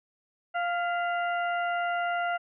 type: harmonic tone with a mistuned harmonic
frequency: 698.5 Hz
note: F5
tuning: in tune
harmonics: 1 / 2 / 3 / 4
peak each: -28 / -31 / -39 / -42 dBFS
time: 0.54-2.38 s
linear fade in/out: 20 ms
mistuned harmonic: 3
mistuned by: -60 cents
effects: none